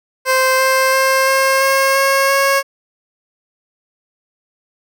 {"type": "tone with pitch steps", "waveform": "15% pulse", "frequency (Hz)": [521, 525.5, 530.1, 534.7, 539.4, 544.1, 548.8], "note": ["C5", "C5", "C5", "C5", "C#5", "C#5", "C#5"], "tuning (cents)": [-7, 7, 23, 37, -47, -32, -17], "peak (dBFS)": -5, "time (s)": [0.25, 2.63], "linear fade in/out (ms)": 50, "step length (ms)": 340, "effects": []}